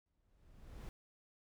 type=noise with exponential growth; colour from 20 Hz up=brown; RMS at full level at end=-44 dBFS; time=0.06-0.89 s; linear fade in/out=0 ms; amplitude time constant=180 ms; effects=none